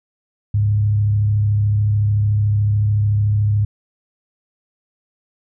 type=tone with frequency modulation; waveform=sine; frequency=103.83 Hz; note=G#2; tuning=in tune; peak=-13 dBFS; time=0.54-3.65 s; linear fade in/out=5 ms; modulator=33.7 Hz; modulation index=0.29; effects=none